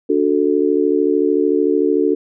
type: chord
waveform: sine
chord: D major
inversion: none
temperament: just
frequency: 293.7 / 367.1 / 440.5 Hz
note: D4 / F#4 / A4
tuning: 0 / -14 / +2 cents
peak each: -17 dBFS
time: 0.09-2.15 s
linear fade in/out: 10 ms
effects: none

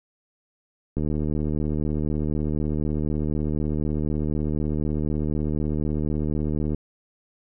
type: click train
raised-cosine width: 3 ms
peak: -14 dBFS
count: 440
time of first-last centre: 0.97-6.746 s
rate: 76 Hz
effects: none

